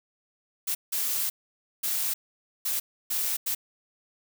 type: noise bursts at uneven times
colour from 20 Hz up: blue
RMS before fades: -28 dBFS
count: 6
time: 0.67-0.75 / 0.92-1.3 / 1.83-2.14 / 2.65-2.8 / 3.1-3.37 / 3.46-3.55 s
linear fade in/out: 10 ms
effects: none